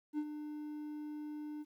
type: tone with ADSR envelope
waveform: triangle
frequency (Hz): 300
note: D4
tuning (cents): +37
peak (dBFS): -30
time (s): 0.13-1.65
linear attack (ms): 52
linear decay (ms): 59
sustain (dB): -9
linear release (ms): 38
effects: 12-bit